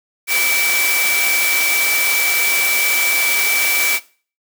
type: tone in noise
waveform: sine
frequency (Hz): 2310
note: D7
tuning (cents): -29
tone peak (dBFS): -16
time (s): 0.27-4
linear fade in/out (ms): 50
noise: white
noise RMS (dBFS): -19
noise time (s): 0.27-4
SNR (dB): 0
effects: noise-tail reverb RT60 0.4 s tail -19 dB re dry + high-pass 400 Hz 12 dB/octave